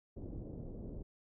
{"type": "low-pass noise", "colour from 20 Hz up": "pink", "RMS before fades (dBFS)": -45, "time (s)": [0.16, 1.03], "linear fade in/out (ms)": 10, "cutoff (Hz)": 480, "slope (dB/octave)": 24, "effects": []}